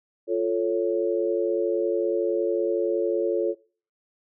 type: chord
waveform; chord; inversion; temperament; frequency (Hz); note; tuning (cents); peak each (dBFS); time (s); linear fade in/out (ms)
sine; F augmented; none; equal; 349.2 / 440 / 554.4; F4 / A4 / C#5; 0 / 0 / 0; -25 / -25 / -27; 0.27-3.55; 50
effects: noise-tail reverb RT60 0.4 s tail -20 dB re dry